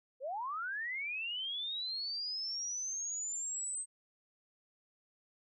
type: linear sweep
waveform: sine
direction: up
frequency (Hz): 486.9 to 8310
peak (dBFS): -36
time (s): 0.2-3.86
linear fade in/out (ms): 50
effects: none